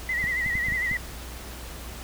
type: tone with vibrato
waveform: sine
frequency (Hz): 1975.5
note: B6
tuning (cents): 0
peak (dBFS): -24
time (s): 0.09-0.97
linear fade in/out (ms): 2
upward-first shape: sine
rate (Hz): 11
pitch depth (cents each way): 75
type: clicks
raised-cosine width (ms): 5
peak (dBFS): -21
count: 6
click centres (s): 0.241 / 0.463 / 0.554 / 0.685 / 0.722 / 0.914
effects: added 60 Hz sine -39 dBFS peak until 2.03 s + pink hiss -41 dBFS RMS until 2.03 s